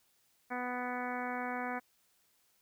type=harmonic tone; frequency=247.9 Hz; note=B3; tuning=7 cents sharp; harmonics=1 / 2 / 3 / 4 / 5 / 6 / 7 / 8 / 9; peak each=-41 / -44 / -40 / -44 / -46 / -44 / -46 / -49 / -47 dBFS; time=0.5-1.8 s; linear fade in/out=20 ms; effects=white hiss -72 dBFS RMS until 2.61 s